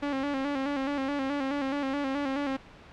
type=tone with vibrato; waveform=sawtooth; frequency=277.2 Hz; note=C#4; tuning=in tune; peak=-24 dBFS; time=0.02-2.57 s; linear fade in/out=10 ms; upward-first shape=square; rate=4.7 Hz; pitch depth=60 cents each way; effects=pink hiss -50 dBFS RMS until 2.92 s + low-pass 3000 Hz 12 dB/octave